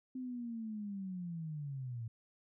sine linear sweep, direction down, 260 to 110.9 Hz, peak -39 dBFS, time 0.15-2.08 s, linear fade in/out 5 ms, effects none

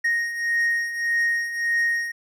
triangle beating tone pair, 1864.7 / 1866.4 Hz, A#6 / A#6, 0 / +2 cents, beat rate 1.7 Hz, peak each -26 / -20 dBFS, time 0.04-2.12 s, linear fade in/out 10 ms, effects none

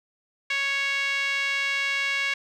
5% pulse tone with band-pass filter, 554.4 Hz, C#5, in tune, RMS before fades -26 dBFS, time 0.5-2.34 s, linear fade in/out 5 ms, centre 2100 Hz, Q 3, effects none

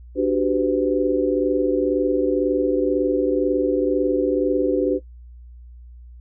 sine chord, G major seventh, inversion second, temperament equal with one note detuned, 293.7 / 370 / 392 / 505.1 Hz, D4 / F#4 / G4 / B4, 0 / 0 / 0 / +39 cents, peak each -21 / -22 / -24 / -22 dBFS, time 0.15-5 s, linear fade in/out 50 ms, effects noise-tail reverb RT60 0.1 s tail -17 dB re dry + added 60 Hz sine -39 dBFS peak until 6.2 s

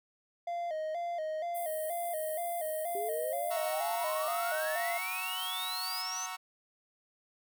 triangle tone with vibrato, 657 Hz, E5, 6 cents flat, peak -31 dBFS, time 0.47-4.98 s, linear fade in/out 5 ms, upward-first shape square, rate 2.1 Hz, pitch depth 88 cents each way
pink high-pass noise, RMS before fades -44 dBFS, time 1.54-6.03 s, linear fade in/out 20 ms, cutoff 8400 Hz, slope 96 dB/octave
sine exponential sweep, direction up, 392 to 6320 Hz, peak -36 dBFS, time 2.95-6.26 s, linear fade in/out 2 ms
sawtooth chord, F# dominant seventh, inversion none, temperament equal, 740 / 932.3 / 1108.7 / 1318.5 Hz, F#5 / A#5 / C#6 / E6, 0 / 0 / 0 / 0 cents, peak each -40 dBFS, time 3.5-6.37 s, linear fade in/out 20 ms
effects none

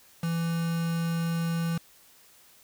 triangle tone with quantisation, 166.7 Hz, E3, 20 cents sharp, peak -24 dBFS, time 0.23-1.78 s, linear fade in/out 5 ms, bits 6, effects white hiss -57 dBFS RMS until 2.63 s

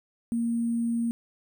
sine tone with sample-and-hold, 233.1 Hz, A#3, in tune, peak -24 dBFS, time 0.32-1.11 s, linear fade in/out 0 ms, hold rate 8820 Hz, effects none

